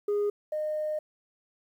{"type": "tone pair in turn", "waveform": "sine", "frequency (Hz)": [411.7, 612.1], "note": ["G#4", "D#5"], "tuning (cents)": [-15, -28], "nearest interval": "perfect fifth", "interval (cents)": 687, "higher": "second", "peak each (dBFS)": [-22, -27], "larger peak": "first", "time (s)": [[0.08, 0.3], [0.52, 0.99]], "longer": "second", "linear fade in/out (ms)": 5, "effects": ["tanh soft clip ceiling -23 dBFS", "10-bit"]}